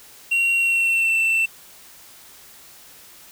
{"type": "tone with pitch glide", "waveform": "triangle", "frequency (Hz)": [2746, 2679], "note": ["F7", "E7"], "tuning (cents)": [-30, 27], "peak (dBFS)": -15, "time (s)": [0.31, 1.46], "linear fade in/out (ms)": 10, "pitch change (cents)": -43, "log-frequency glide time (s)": [0.56, 1.17], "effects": ["white hiss -46 dBFS RMS until 3.31 s"]}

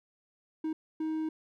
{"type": "tone bursts at uneven times", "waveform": "triangle", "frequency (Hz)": 315.1, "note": "D#4", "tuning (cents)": 22, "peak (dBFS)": -28, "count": 2, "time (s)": [[0.64, 0.73], [1, 1.29]], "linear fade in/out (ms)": 5, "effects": []}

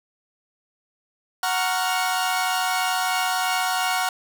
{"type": "chord", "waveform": "sawtooth", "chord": "Gb major seventh", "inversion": "none", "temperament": "equal", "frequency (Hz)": [740, 932.3, 1108.7, 1396.9], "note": ["Gb5", "Bb5", "Db6", "F6"], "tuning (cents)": [0, 0, 0, 0], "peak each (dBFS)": [-20, -26, -26, -24], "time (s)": [1.43, 4.09], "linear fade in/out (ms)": 2, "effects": []}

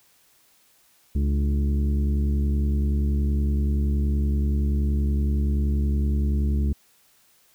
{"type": "harmonic tone with a mistuned harmonic", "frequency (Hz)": 70.6, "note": "C#2", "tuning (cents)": 32, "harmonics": [1, 2, 3, 4, 5, 6], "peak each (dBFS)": [-20, -32, -29, -37, -40, -45], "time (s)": [1.15, 6.73], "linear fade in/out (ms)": 5, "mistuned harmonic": 4, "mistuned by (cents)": 72, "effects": ["white hiss -60 dBFS RMS until 7.54 s"]}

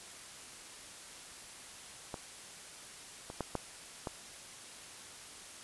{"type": "clicks", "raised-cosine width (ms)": 1, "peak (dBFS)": [-25, -28, -20, -19, -22], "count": 5, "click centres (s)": [2.142, 3.301, 3.407, 3.553, 4.072], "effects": ["white hiss -50 dBFS RMS until 5.63 s", "resampled to 24000 Hz"]}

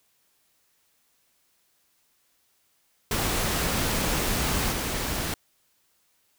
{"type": "noise with level steps", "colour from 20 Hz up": "pink", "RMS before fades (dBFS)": [-26, -29], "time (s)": [3.11, 5.34], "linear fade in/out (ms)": 2, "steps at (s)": 4.72, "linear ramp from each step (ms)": 2, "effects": ["white hiss -68 dBFS RMS until 6.38 s"]}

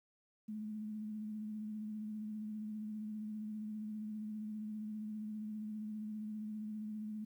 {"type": "tone with vibrato", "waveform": "sine", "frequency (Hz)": 213.9, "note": "A3", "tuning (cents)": -49, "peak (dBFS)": -40, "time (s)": [0.48, 7.25], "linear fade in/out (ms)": 10, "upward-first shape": "triangle", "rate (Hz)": 15, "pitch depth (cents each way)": 34, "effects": ["12-bit"]}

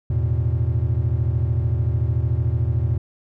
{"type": "chord", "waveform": "triangle", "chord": "E suspended fourth", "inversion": "none", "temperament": "equal", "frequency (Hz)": [82.41, 110, 123.47], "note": ["E2", "A2", "B2"], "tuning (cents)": [0, 0, 0], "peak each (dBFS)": -20, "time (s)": [0.1, 2.98], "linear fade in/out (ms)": 5, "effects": ["tanh soft clip ceiling -8 dBFS"]}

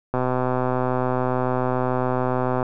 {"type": "click train", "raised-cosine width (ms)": 1, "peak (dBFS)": -9, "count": 317, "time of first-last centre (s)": [0.14, 2.628], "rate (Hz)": 127, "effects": []}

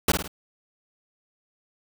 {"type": "noise with echo", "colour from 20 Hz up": "pink", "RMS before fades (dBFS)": -19, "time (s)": [0.08, 0.12], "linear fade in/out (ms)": 5, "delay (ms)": 53, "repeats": 3, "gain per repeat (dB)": -6, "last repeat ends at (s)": 0.279, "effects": []}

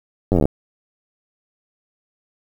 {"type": "slowing click train", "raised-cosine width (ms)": 2, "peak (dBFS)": -4, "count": 12, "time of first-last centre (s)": [0.32, 0.455], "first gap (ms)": 10, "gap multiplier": 1.04, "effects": ["7-bit"]}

